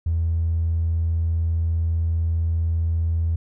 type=tone with tanh clipping; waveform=triangle; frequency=82.41 Hz; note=E2; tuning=in tune; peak=-18 dBFS; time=0.06-3.36 s; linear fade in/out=5 ms; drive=1 dB; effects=none